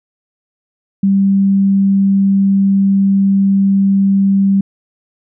sine tone, 196 Hz, G3, in tune, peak -8 dBFS, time 1.03-4.61 s, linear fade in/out 5 ms, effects none

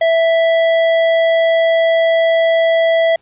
sine tone with tanh clipping, 659.3 Hz, E5, in tune, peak -12 dBFS, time 0.01-3.16 s, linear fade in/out 5 ms, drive 15 dB, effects pink hiss -57 dBFS RMS until 3.21 s + resampled to 8000 Hz

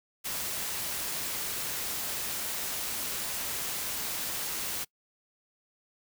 white noise, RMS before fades -34 dBFS, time 0.24-4.85 s, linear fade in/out 20 ms, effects noise-tail reverb RT60 0.1 s tail -24 dB re dry

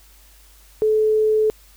sine tone, 432.5 Hz, A4, 30 cents flat, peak -14 dBFS, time 0.82-1.5 s, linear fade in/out 0 ms, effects added 50 Hz sine -49 dBFS peak until 1.76 s + white hiss -52 dBFS RMS until 1.76 s

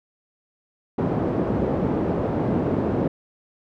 pink band-pass noise, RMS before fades -23 dBFS, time 0.98-3.08 s, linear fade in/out 5 ms, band 140 to 520 Hz, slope 12 dB/octave, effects none

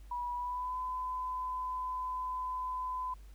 sine tone with pitch glide, 975 to 1011.7 Hz, B5 to B5, -23 to +41 cents, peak -34 dBFS, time 0.11-3.14 s, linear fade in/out 5 ms, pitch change +64 cents, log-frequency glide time 0.34-0.77 s, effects added 50 Hz sine -49 dBFS peak until 3.34 s + pink hiss -66 dBFS RMS until 3.34 s

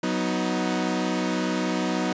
sawtooth chord, B major, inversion second, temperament equal with one note detuned, 185 / 246.9 / 313.5 Hz, F#3 / B3 / D#4, 0 / 0 / +13 cents, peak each -24 dBFS, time 0.03-2.13 s, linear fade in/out 5 ms, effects resampled to 16000 Hz

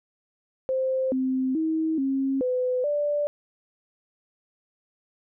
sine tone with pitch steps, 523 / 260.4 / 318.8 / 269.8 / 504 / 586 Hz, C5 / C4 / D#4 / C#4 / B4 / D5, -1 / -8 / +42 / -47 / +35 / -4 cents, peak -22 dBFS, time 0.69-3.27 s, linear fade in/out 0 ms, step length 430 ms, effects none

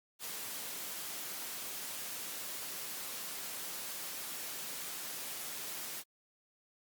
white noise, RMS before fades -42 dBFS, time 0.19-6.04 s, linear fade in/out 50 ms, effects high-pass 150 Hz 12 dB/octave + Opus 48 kbps

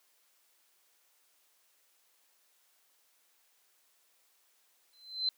sine tone with exponential growth, 4074 Hz, C8, 47 cents flat, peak -25 dBFS, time 4.93-5.29 s, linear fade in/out 2 ms, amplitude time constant 78 ms, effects white hiss -70 dBFS RMS until 5.37 s + high-pass 400 Hz 12 dB/octave

